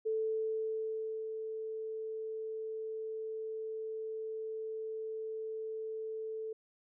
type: tone with ADSR envelope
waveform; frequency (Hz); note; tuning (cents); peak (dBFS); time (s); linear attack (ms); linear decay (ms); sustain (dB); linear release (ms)
sine; 440; A4; 0; -30; 0.05-6.53; 18; 1200; -7; 5
effects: none